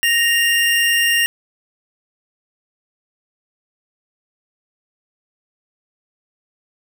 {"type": "tone pair together", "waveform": "square", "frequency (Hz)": [1864.7, 2794], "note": ["A#6", "F7"], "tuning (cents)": [0, 0], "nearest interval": "perfect fifth", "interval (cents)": 700, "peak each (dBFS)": -17, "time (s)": [0.03, 1.26], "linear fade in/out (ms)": 0, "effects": ["8-bit"]}